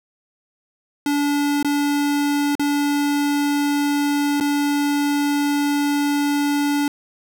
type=tone with dropouts; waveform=square; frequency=288.4 Hz; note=D4; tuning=31 cents flat; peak=-18 dBFS; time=1.06-6.88 s; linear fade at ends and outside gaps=2 ms; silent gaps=1.628-1.646 / 2.553-2.595 / 4.401-4.408 s; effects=none